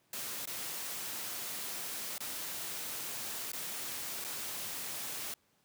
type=noise with dropouts; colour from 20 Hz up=white; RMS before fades=-40 dBFS; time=0.13-5.34 s; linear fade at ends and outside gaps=2 ms; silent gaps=0.456-0.473 / 2.181-2.204 / 3.519-3.532 / 4.242-4.246 s; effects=pink hiss -72 dBFS RMS until 5.64 s + high-pass 100 Hz 12 dB/octave